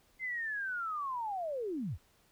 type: linear sweep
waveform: sine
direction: down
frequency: 2093 to 54.1 Hz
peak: -34 dBFS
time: 0.19-1.98 s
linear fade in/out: 50 ms
effects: pink hiss -68 dBFS RMS until 2.31 s